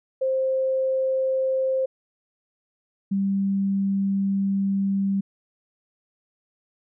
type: tone pair in turn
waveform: sine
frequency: 526 / 196.23 Hz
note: C5 / G3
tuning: +9 / +2 cents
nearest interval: octave + perfect fourth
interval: 1707 cents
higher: first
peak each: -20 dBFS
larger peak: neither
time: 0.21-1.86 / 3.11-5.21 s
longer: second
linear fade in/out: 10 ms
effects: none